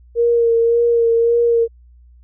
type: tone with vibrato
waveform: sine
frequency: 466.2 Hz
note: A#4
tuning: in tune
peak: -11 dBFS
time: 0.15-1.68 s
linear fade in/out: 50 ms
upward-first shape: sine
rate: 1.8 Hz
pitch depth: 23 cents each way
effects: added 60 Hz sine -43 dBFS peak until 2.23 s